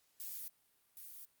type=noise with echo; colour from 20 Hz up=violet; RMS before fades=-45 dBFS; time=0.2-0.48 s; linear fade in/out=0 ms; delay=770 ms; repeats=1; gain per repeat=-6 dB; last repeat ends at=1.25 s; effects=white hiss -74 dBFS RMS until 1.4 s + Opus 48 kbps